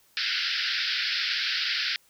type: band-pass noise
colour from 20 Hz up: white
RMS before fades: -28 dBFS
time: 0.17-1.96 s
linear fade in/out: 0 ms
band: 1400 to 5200 Hz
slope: 96 dB/octave
effects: white hiss -62 dBFS RMS until 2.09 s